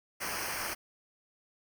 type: noise with comb filter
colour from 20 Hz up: pink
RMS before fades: -36 dBFS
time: 0.2-0.75 s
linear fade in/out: 20 ms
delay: 0.27 ms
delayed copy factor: -0.85
effects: none